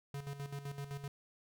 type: tone with tremolo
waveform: square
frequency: 141 Hz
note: C#3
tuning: 30 cents sharp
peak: -40 dBFS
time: 0.14-1.08 s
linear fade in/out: 2 ms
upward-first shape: square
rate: 7.8 Hz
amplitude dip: 65%
effects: none